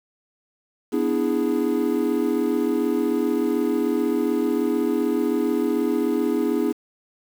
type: chord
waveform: triangle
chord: E dominant seventh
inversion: second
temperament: equal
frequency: 246.9 / 293.7 / 329.6 / 415.3 Hz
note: B3 / D4 / E4 / G#4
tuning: 0 / 0 / 0 / 0 cents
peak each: -23 dBFS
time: 0.92-6.73 s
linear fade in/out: 20 ms
effects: 7-bit